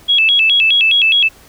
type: tone with vibrato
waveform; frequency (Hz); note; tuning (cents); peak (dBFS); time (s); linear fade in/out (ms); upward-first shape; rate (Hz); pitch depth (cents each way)
sine; 2956; F#7; -2; -8; 0.08-1.29; 20; square; 4.8; 200
effects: pink hiss -44 dBFS RMS until 1.48 s